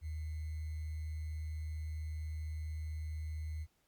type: tone with sample-and-hold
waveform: sine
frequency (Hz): 77.8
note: D#2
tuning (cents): 0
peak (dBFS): -37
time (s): 0.01-3.67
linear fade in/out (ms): 50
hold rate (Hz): 2100
effects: pink hiss -75 dBFS RMS until 3.87 s + MP3 96 kbps